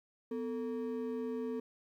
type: ring-modulated tone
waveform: triangle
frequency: 347.7 Hz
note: F4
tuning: 8 cents flat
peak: -30 dBFS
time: 0.31-1.6 s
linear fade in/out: 5 ms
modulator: 98.3 Hz
effects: 12-bit